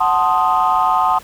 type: chord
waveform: sine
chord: F# diminished seventh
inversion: none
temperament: equal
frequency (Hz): 740 / 880 / 1046.5 / 1244.5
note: F#5 / A5 / C6 / Eb6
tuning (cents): 0 / 0 / 0 / 0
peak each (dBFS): -17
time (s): 0-1.19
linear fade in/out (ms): 10
effects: tanh soft clip ceiling -5 dBFS + pink hiss -41 dBFS RMS until 1.23 s

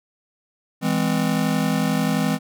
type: chord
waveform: square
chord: E augmented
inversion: none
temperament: just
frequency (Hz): 164.81 / 206 / 257.5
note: E3 / G#3 / B#3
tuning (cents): 0 / -14 / -28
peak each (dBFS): -24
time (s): 0.81-2.39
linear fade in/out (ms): 50
effects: none

